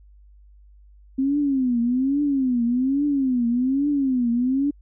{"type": "tone with vibrato", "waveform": "sine", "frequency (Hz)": 261.6, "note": "C4", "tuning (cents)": 0, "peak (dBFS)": -18, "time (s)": [1.18, 4.71], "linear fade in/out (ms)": 10, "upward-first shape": "triangle", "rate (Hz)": 1.2, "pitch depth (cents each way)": 210, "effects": ["added 50 Hz sine -47 dBFS peak until 4.81 s"]}